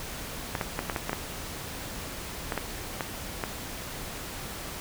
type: clicks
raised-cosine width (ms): 0.5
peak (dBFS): -13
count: 11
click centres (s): 0.552 / 0.612 / 0.791 / 0.898 / 0.962 / 1.095 / 1.131 / 2.522 / 2.577 / 3.008 / 3.438
effects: pink hiss -38 dBFS RMS until 4.8 s